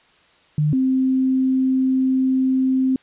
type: tone pair in turn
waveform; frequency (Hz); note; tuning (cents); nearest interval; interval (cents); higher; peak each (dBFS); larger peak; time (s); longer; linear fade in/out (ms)
sine; 150.3 / 261.4; D3 / C4; +40 / -1; minor seventh; 959; second; -15; neither; 0.58-0.73 / 0.73-2.96; second; 2
effects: white hiss -55 dBFS RMS until 3.02 s + resampled to 8000 Hz